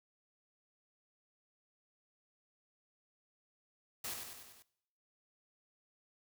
white noise with echo, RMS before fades -41 dBFS, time 4.04-4.14 s, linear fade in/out 5 ms, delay 97 ms, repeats 5, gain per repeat -4 dB, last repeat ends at 4.625 s, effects noise-tail reverb RT60 0.8 s tail -21 dB re dry

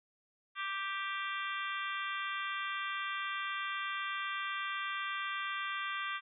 harmonic tone with a mistuned harmonic, 392 Hz, G4, in tune, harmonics 3 / 4 / 5 / 6 / 7 / 8 / 9, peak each -39 / -41 / -43 / -45 / -46 / -47 / -48 dBFS, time 0.55-6.21 s, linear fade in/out 50 ms, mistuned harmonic 8, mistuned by +37 cents, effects none

